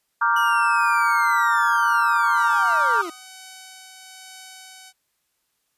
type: chord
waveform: sine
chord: G minor seventh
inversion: first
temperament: equal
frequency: 932.3 / 1174.7 / 1396.9 / 1568 Hz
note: Bb5 / D6 / F6 / G6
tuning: 0 / 0 / 0 / 0 cents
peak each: -22 / -21 / -21 / -25 dBFS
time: 0.21-3.02 s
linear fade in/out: 10 ms
type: linear sweep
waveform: 40% pulse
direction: down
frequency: 2946 to 315.3 Hz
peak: -29 dBFS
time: 0.36-3.1 s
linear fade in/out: 5 ms
type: tone with tremolo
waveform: 5% pulse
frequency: 754 Hz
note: F#5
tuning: 32 cents sharp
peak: -28 dBFS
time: 2.34-4.93 s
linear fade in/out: 50 ms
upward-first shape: triangle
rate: 1.1 Hz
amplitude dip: 30%
type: tone with exponential decay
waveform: sine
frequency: 1244.5 Hz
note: D#6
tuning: in tune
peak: -27 dBFS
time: 3.02-3.27 s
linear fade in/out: 5 ms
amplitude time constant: 53 ms
effects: white hiss -72 dBFS RMS until 5.77 s + resampled to 32000 Hz